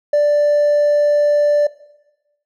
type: tone with hard clipping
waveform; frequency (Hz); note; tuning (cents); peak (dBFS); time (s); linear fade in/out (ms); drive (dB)
triangle; 587.3; D5; 0; -10; 0.13-1.67; 5; 2
effects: noise-tail reverb RT60 1.0 s tail -18 dB re dry